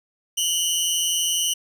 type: tone pair together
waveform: 20% pulse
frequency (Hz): 2892 / 3064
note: F#7 / G7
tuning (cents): -40 / -40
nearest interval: minor second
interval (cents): 100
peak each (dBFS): -18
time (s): 0.37-1.54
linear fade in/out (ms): 10
effects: none